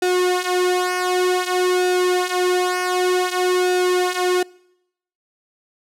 sawtooth tone with flanger, 363 Hz, F#4, 33 cents flat, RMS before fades -19 dBFS, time 0.02-4.43 s, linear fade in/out 5 ms, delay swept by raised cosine 0.95 to 5.25 ms, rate 0.54 Hz, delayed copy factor -0.75, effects noise-tail reverb RT60 0.8 s tail -25 dB re dry + low-pass 12000 Hz 12 dB/octave

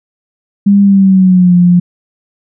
sine tone with pitch glide, 200.6 to 176.66 Hz, G3 to F3, +40 to +20 cents, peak -3 dBFS, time 0.66-1.8 s, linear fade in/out 10 ms, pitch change -220 cents, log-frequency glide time 0.82-1.55 s, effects none

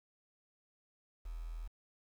sine tone with quantisation, 41 Hz, E1, 9 cents flat, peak -40 dBFS, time 1.25-1.68 s, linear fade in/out 10 ms, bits 10, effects none

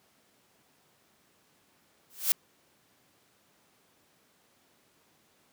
blue noise with exponential growth, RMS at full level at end -21 dBFS, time 2.1-2.32 s, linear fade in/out 0 ms, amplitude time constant 46 ms, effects pink hiss -66 dBFS RMS until 5.52 s + high-pass 150 Hz 12 dB/octave

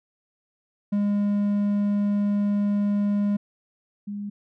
triangle / sine tone pair in turn, 204.2 / 204.2 Hz, G#3 / G#3, -29 / -29 cents, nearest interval unison, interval 0 cents, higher neither, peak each -18 / -29 dBFS, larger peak first, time 0.92-3.37 / 4.07-4.3 s, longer first, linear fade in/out 10 ms, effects none

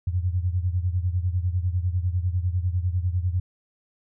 sine beating tone pair, 87.3 / 97.3 Hz, F2 / G2, 0 / -12 cents, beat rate 10 Hz, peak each -23 / -27 dBFS, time 0.07-3.4 s, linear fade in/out 5 ms, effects none

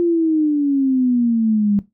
sine exponential sweep, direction down, 349.2 to 200.3 Hz, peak -13 dBFS, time 0-1.79 s, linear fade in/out 0 ms, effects noise-tail reverb RT60 0.2 s tail -17 dB re dry

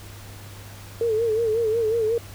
sine tone with vibrato, 448.7 Hz, A4, 34 cents sharp, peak -19 dBFS, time 1.01-2.18 s, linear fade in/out 2 ms, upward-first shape sine, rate 5.5 Hz, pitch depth 80 cents each way, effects added 100 Hz sine -40 dBFS peak until 2.34 s + pink hiss -44 dBFS RMS until 2.34 s

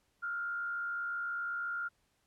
sine tone with frequency modulation, 1401 Hz, F6, 5 cents sharp, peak -34 dBFS, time 0.22-1.89 s, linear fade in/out 20 ms, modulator 67.8 Hz, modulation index 0.51, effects pink hiss -75 dBFS RMS until 2.26 s + low-pass 12000 Hz 12 dB/octave

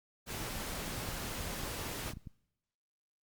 pink noise, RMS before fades -40 dBFS, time 0.26-2.14 s, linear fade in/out 50 ms
clicks, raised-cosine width 5 ms, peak -32 dBFS, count 10, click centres 0.979 / 1.088 / 1.275 / 1.408 / 1.465 / 1.636 / 2.061 / 2.136 / 2.171 / 2.272 s
effects noise-tail reverb RT60 0.9 s tail -25 dB re dry + Opus 48 kbps

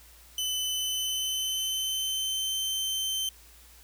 sawtooth tone with pitch glide, 3025 to 3096 Hz, F#7 to G7, +38 to -22 cents, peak -25 dBFS, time 0.38-3.29 s, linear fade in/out 2 ms, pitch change +40 cents, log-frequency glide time 0.68-2.6 s, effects added 58 Hz sine -55 dBFS peak until 3.83 s + white hiss -55 dBFS RMS until 3.83 s

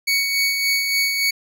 25% pulse tone with tremolo, 2233 Hz, C#7, 12 cents sharp, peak -12 dBFS, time 0.07-1.31 s, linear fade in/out 10 ms, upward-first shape sine, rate 3.5 Hz, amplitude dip 40%, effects none

